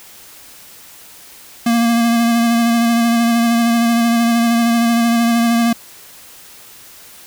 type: tone with vibrato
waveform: square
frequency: 233.1 Hz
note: A#3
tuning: in tune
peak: -12 dBFS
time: 1.66-5.73 s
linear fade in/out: 5 ms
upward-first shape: sine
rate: 13 Hz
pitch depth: 21 cents each way
effects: white hiss -40 dBFS RMS until 7.26 s